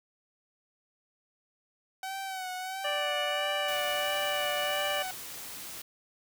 sawtooth tone with vibrato, 756 Hz, F#5, 37 cents sharp, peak -31 dBFS, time 2.03-5.11 s, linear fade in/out 2 ms, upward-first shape sine, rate 1.5 Hz, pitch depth 49 cents each way
harmonic tone, 587.3 Hz, D5, in tune, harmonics 1 / 2 / 3 / 4 / 5, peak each -33 / -38 / -37 / -39 / -34 dBFS, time 2.84-5.03 s, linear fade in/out 10 ms
white noise, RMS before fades -42 dBFS, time 3.68-5.82 s, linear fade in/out 5 ms
effects none

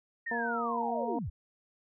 sine linear sweep, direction down, 1884 to 50 Hz, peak -33 dBFS, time 0.26-1.3 s, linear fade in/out 10 ms
harmonic tone, 234.2 Hz, A#3, 8 cents sharp, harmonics 1 / 2 / 3 / 4, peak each -37 / -37 / -37 / -37 dBFS, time 0.31-1.19 s, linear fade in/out 5 ms
effects none

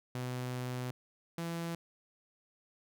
sawtooth tone pair in turn, 125.6 / 168.01 Hz, B2 / E3, +30 / +33 cents, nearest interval perfect fourth, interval 503 cents, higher second, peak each -32 / -32 dBFS, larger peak neither, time 0.15-0.91 / 1.38-1.75 s, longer first, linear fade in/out 2 ms, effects none

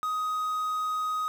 triangle tone with quantisation, 1254 Hz, D#6, 13 cents sharp, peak -25 dBFS, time 0.03-1.28 s, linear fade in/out 0 ms, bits 8, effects none

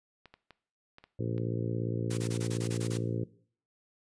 clicks, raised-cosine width 0.3 ms, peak -34 dBFS, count 6, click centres 0.257 / 0.34 / 0.507 / 0.984 / 1.04 / 1.38 s
harmonic tone, 57.3 Hz, A#1, 29 cents flat, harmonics 2 / 3 / 4 / 5 / 6 / 7 / 8 / 9, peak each -33 / -39 / -41 / -40 / -40 / -42 / -42 / -46 dBFS, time 1.19-3.24 s, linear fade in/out 5 ms
white noise bursts, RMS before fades -40 dBFS, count 9, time 2.1-2.978 s, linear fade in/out 10 ms, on 78 ms, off 22 ms
effects noise-tail reverb RT60 0.5 s tail -18 dB re dry + resampled to 22050 Hz

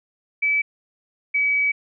sine tone pair in turn, 2300 / 2279 Hz, D7 / C#7, -37 / +47 cents, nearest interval unison, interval 16 cents, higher first, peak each -17 dBFS, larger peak neither, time 0.42-0.62 / 1.34-1.72 s, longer second, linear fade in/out 10 ms, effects none

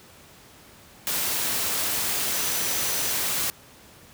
sine tone in noise, 5950 Hz, F#8, 9 cents sharp, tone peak -35 dBFS, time 2.34-3.12 s, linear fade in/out 0 ms, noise white, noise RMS -26 dBFS, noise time 1.07-3.5 s, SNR -12 dB, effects pink hiss -50 dBFS RMS until 4.13 s + high-pass 60 Hz 12 dB/octave

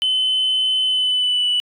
sine tone with pitch glide, 3041 to 2963 Hz, F#7 to F#7, +47 to +2 cents, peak -14 dBFS, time 0.02-1.6 s, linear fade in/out 0 ms, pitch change -45 cents, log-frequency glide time 0.84-1.48 s, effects tanh soft clip ceiling -13 dBFS

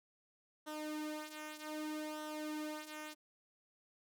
sawtooth tone with flanger, 305.6 Hz, D#4, 31 cents flat, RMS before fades -44 dBFS, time 0.66-3.15 s, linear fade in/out 20 ms, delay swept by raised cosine 0.42 to 3.52 ms, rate 0.64 Hz, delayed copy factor -0.7, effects none

